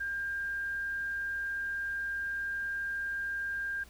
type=tone; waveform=sine; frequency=1600 Hz; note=G6; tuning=35 cents sharp; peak=-32 dBFS; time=0-3.84 s; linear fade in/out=10 ms; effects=added 60 Hz sine -54 dBFS peak until 3.89 s + pink hiss -58 dBFS RMS until 3.89 s